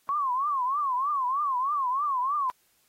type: tone with vibrato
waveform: sine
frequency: 1086 Hz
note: C#6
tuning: 36 cents flat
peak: -24 dBFS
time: 0.09-2.5 s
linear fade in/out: 0 ms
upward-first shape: triangle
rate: 3.2 Hz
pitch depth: 200 cents each way
effects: white hiss -67 dBFS RMS until 2.88 s + AAC 48 kbps